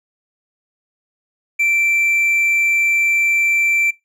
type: tone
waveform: triangle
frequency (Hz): 2343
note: D7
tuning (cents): -5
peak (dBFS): -12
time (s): 1.59-3.91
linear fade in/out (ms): 10
effects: noise-tail reverb RT60 0.2 s tail -22 dB re dry